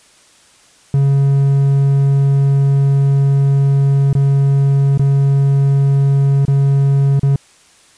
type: tone with dropouts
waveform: triangle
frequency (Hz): 138.59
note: C#3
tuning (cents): 0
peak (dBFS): -7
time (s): 0.94-7.36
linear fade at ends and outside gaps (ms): 2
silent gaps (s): 4.13-4.151 / 4.976-4.994 / 6.452-6.48 / 7.195-7.231
effects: white hiss -48 dBFS RMS until 7.97 s + resampled to 22050 Hz